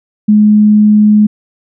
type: tone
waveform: sine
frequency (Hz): 210.9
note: G#3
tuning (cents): +27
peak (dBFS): -3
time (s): 0.28-1.27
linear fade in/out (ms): 10
effects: none